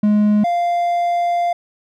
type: tone pair in turn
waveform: triangle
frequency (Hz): 209.4 / 696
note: G#3 / F5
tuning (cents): +15 / -6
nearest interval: octave + major sixth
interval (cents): 2079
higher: second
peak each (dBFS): -9 / -13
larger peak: first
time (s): 0.03-0.44 / 0.44-1.53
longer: second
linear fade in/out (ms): 5
effects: none